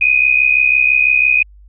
sine tone pair together, 2454 / 2520 Hz, D#7 / D#7, -25 / +21 cents, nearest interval unison, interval 46 cents, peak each -12 dBFS, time 0.01-1.43 s, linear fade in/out 5 ms, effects added 50 Hz sine -39 dBFS peak until 1.68 s

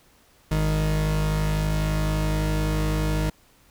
40% pulse tone pair together, 51.91 / 155.56 Hz, G#1 / D#3, 0 / 0 cents, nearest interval octave + perfect fifth, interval 1900 cents, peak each -23 dBFS, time 0.51-3.3 s, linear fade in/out 5 ms, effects pink hiss -58 dBFS RMS until 3.7 s

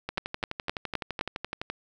two click trains, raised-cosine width 0.3 ms, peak -16 / -11 dBFS, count 20 / 5, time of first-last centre 0.09-1.7 / 0.18-1.211 s, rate 11.8 / 3.88 Hz, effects none

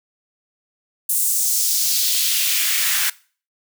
white noise with high-pass filter sweep, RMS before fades -19 dBFS, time 1.09-3.1 s, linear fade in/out 5 ms, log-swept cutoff 9500 to 1500 Hz, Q 1.5, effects noise-tail reverb RT60 0.4 s tail -21 dB re dry

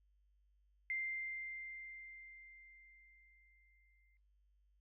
sine tone with exponential decay, 2093 Hz, C7, in tune, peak -36 dBFS, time 0.9-4.17 s, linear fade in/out 1 ms, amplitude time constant 710 ms, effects noise-tail reverb RT60 0.3 s tail -25 dB re dry + added 50 Hz sine -70 dBFS peak until 4.8 s

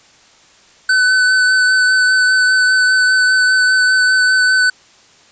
square tone with vibrato, 1510 Hz, F#6, 35 cents sharp, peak -10 dBFS, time 0.89-4.7 s, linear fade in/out 5 ms, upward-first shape sine, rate 5 Hz, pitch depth 15 cents each way, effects white hiss -47 dBFS RMS until 5.31 s + resampled to 16000 Hz

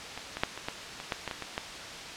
clicks, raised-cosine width 0.3 ms, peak -20 / -18 / -8 / -22 / -15 / -22 / -12 / -16 / -18 / -19 / -14 dBFS, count 11, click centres 0.176 / 0.37 / 0.435 / 0.576 / 0.685 / 1.001 / 1.122 / 1.277 / 1.312 / 1.423 / 1.579 s, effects white hiss -40 dBFS RMS until 2.16 s + low-pass 5000 Hz 12 dB/octave

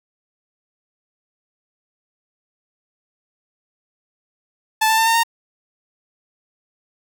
sawtooth tone with pitch steps, 875 / 886.7 / 898.6 / 910.6 / 922.8 Hz, A5 / A5 / A5 / A#5 / A#5, -10 / +13 / +36 / -41 / -18 cents, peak -10 dBFS, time 4.81-5.235 s, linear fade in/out 10 ms, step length 85 ms, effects 8-bit

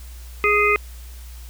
harmonic tone, 415.3 Hz, G#4, in tune, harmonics 1 / 3 / 5 / 6, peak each -20 / -20 / -20 / -20 dBFS, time 0.44-0.76 s, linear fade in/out 0 ms, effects added 60 Hz sine -35 dBFS peak until 1.49 s + white hiss -47 dBFS RMS until 1.49 s

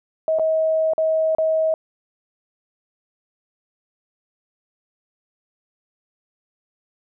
sine tone with dropouts, 637 Hz, D#5, 41 cents sharp, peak -16 dBFS, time 0.28-1.74 s, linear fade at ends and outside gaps 1 ms, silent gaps 0.387-0.395 / 0.935-0.98 / 1.35-1.384 s, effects none

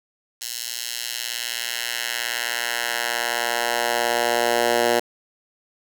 10% pulse tone with high-pass filter sweep, 118.9 Hz, A#2, 35 cents sharp, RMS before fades -24 dBFS, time 0.41-5 s, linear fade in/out 10 ms, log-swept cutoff 4800 to 440 Hz, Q 0.97, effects 7-bit

